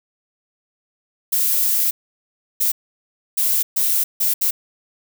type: noise bursts at uneven times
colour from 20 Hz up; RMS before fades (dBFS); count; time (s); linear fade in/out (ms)
violet; -18; 6; 1.32-1.91 / 2.6-2.72 / 3.37-3.63 / 3.76-4.04 / 4.2-4.34 / 4.41-4.51; 10
effects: none